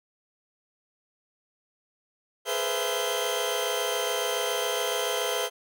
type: tone cluster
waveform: sawtooth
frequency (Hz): 420.7 / 487.9 / 515 / 673 / 3144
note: G#4 / B4 / C5 / E5 / G7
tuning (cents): +22 / -21 / -28 / +36 / +4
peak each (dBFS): -29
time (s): 2.45-5.5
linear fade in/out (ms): 50
effects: none